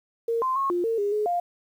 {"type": "tone with pitch steps", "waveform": "sine", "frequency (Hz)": [461.8, 1039, 1090, 351.7, 454.9, 407.2, 422.5, 701], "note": ["A#4", "C6", "C#6", "F4", "A#4", "G#4", "G#4", "F5"], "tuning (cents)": [-16, -12, -29, 12, -42, -34, 30, 6], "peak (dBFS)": -22, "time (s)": [0.28, 1.4], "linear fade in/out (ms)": 5, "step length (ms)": 140, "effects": ["9-bit"]}